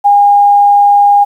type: tone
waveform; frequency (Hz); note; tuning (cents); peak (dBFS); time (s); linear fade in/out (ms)
sine; 813; G#5; -37; -3; 0.04-1.25; 20
effects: 7-bit